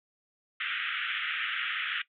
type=band-pass noise; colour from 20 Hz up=pink; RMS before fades=-33 dBFS; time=0.6-2.02 s; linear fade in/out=5 ms; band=1300 to 3400 Hz; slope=96 dB/octave; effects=noise-tail reverb RT60 0.1 s tail -17 dB re dry